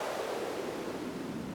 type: noise with band-pass filter sweep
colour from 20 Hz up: white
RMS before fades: -37 dBFS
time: 0-1.54 s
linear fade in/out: 5 ms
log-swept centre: 610 to 200 Hz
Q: 2.2
effects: none